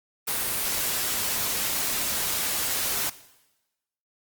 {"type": "noise", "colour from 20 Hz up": "white", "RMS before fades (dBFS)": -27, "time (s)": [0.27, 3.1], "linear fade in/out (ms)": 10, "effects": ["noise-tail reverb RT60 1.0 s tail -17 dB re dry", "Opus 32 kbps"]}